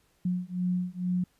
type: beating tone pair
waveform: sine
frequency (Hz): 179.2 / 181.4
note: F3 / F#3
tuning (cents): +45 / -34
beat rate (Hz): 2.2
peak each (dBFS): -30 / -30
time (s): 0.25-1.24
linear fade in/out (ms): 5
effects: pink hiss -68 dBFS RMS until 1.39 s + resampled to 32000 Hz